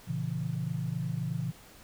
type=chord; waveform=sine; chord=A# diminished; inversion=none; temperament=just; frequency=116.54 / 139.85 / 167.82 Hz; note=A#2 / C#3 / E3; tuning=0 / +16 / +31 cents; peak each=-36 / -34 / -34 dBFS; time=0.07-1.52 s; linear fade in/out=20 ms; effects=pink hiss -54 dBFS RMS until 1.83 s